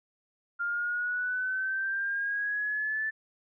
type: exponential sweep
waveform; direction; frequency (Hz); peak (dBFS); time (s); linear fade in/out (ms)
sine; up; 1396.9 to 1760; -28; 0.59-3.11; 20
effects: none